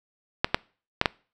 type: clicks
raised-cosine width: 0.3 ms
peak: -3 dBFS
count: 4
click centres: 0.445 / 0.545 / 1.014 / 1.058 s
effects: noise-tail reverb RT60 0.4 s tail -24 dB re dry